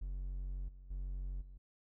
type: tone with level steps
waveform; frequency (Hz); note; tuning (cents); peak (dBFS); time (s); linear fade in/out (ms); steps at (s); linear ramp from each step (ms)
triangle; 46; F#1; -9; -36 / -49 / -36 / -48; 0.01-1.58; 10; 0.68 / 0.9 / 1.41; 10
effects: none

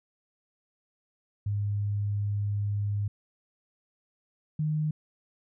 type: tone pair in turn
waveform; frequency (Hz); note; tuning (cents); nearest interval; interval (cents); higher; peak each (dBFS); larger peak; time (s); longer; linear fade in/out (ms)
sine; 102.4 / 153.43; G#2 / D#3; -24 / -24; perfect fifth; 700; second; -26 / -25; second; 1.46-3.08 / 4.59-4.91; first; 5
effects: none

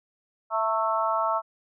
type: harmonic tone with a mistuned harmonic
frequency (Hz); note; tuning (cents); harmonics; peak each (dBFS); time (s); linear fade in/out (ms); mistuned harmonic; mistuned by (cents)
220; A3; 0; 3 / 4 / 5 / 6; -28 / -28 / -28 / -28; 0.5-1.42; 50; 4; +37
effects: none

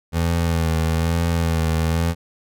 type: tone with vibrato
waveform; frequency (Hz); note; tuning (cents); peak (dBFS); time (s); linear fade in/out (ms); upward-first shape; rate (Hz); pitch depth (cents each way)
25% pulse; 82.41; E2; 0; -14; 0.12-2.15; 50; sine; 1.1; 40
effects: none

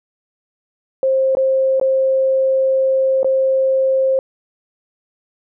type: tone with dropouts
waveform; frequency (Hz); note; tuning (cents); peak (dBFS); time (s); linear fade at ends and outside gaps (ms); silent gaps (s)
sine; 530; C5; +22; -12; 1.03-4.19; 1; 1.351-1.37 / 1.798-1.813 / 3.231-3.245
effects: none

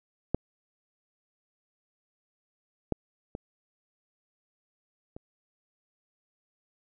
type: clicks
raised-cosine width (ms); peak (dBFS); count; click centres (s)
2; -11 / -13 / -22 / -28; 4; 0.346 / 2.923 / 3.351 / 5.165
effects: none

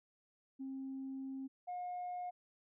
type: tone pair in turn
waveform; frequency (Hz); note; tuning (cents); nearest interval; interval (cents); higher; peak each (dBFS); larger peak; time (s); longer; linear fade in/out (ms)
sine; 267.3 / 717.5; C4 / F5; +37 / +47; octave + perfect fourth; 1710; second; -40 / -38; second; 0.59-1.48 / 1.67-2.31; first; 20
effects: tanh soft clip ceiling -37 dBFS

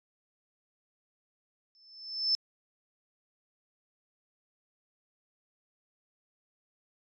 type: tone with exponential growth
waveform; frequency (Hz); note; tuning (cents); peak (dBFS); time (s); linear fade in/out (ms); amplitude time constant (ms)
sine; 5274; E8; 0; -22; 1.75-2.35; 0; 130
effects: resampled to 16000 Hz

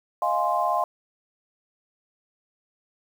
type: chord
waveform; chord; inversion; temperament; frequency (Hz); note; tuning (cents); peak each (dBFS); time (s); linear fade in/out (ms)
sine; F minor seventh; third; equal; 622.3 / 698.5 / 830.6 / 1046.5; Eb5 / F5 / Ab5 / C6; 0 / 0 / 0 / 0; -29 / -25 / -28 / -25; 0.22-0.84; 2
effects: 8-bit

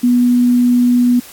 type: tone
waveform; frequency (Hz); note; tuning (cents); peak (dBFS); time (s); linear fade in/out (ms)
sine; 244.6; B3; -16; -8; 0.03-1.2; 10
effects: white hiss -37 dBFS RMS until 1.32 s + AAC 64 kbps

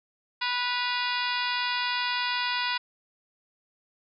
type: harmonic tone with a mistuned harmonic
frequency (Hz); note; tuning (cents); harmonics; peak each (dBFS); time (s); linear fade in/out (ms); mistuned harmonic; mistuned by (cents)
491.4; B4; -9; 2 / 3 / 4 / 5 / 6 / 7 / 8 / 9 / 10; -31 / -33 / -34 / -35 / -36 / -36 / -37 / -38 / -38; 0.41-2.78; 10; 6; -73
effects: none

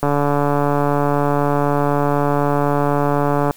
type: click train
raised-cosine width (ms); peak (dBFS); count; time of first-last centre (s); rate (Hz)
1; -4; 502; 0.03-3.509; 144
effects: white hiss -47 dBFS RMS until 3.56 s

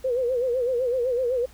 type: tone with vibrato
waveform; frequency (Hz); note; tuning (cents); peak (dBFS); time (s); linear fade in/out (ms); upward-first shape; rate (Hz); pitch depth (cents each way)
sine; 497.5; B4; +13; -21; 0.04-1.46; 10; sine; 7.9; 100
effects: added 60 Hz sine -50 dBFS peak until 1.53 s + pink hiss -53 dBFS RMS until 1.53 s

